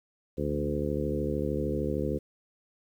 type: harmonic tone with a mistuned harmonic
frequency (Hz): 73.2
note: D2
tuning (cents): -5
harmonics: 1 / 2 / 3 / 4 / 5 / 6 / 7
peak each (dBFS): -35 / -35 / -35 / -35 / -35 / -35 / -35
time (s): 0.37-2.19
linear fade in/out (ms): 20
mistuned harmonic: 2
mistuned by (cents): +22
effects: 10-bit